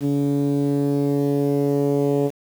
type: tone with low-pass filter sweep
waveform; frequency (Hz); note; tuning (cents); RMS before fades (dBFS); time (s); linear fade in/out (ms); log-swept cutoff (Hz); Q
10% pulse; 142.1; C#3; +43; -20; 0-2.31; 50; 290 to 460; 1.9
effects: 7-bit